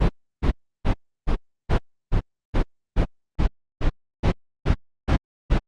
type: noise bursts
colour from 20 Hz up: brown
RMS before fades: -17 dBFS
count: 14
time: 0-5.592 s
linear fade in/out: 20 ms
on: 93 ms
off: 330 ms
effects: low-pass 4000 Hz 12 dB/octave + Opus 32 kbps